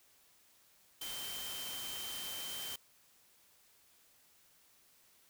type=tone in noise; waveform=sine; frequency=3115 Hz; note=G7; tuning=12 cents flat; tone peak=-44 dBFS; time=1.01-2.76 s; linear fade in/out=5 ms; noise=white; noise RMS=-44 dBFS; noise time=1.01-2.76 s; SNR=-3 dB; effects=white hiss -67 dBFS RMS until 5.29 s